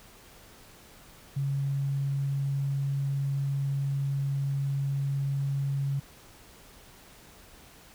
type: tone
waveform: sine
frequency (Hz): 138.59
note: C#3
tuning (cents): 0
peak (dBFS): -26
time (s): 1.36-6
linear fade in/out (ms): 10
effects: pink hiss -53 dBFS RMS until 7.94 s